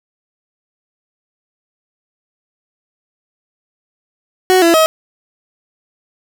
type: tone with pitch steps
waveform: 30% pulse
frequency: 371.1 / 336 / 636 Hz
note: F#4 / E4 / D#5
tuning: +5 / +33 / +38 cents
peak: -5 dBFS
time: 4.5-4.86 s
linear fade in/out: 0 ms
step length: 120 ms
effects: none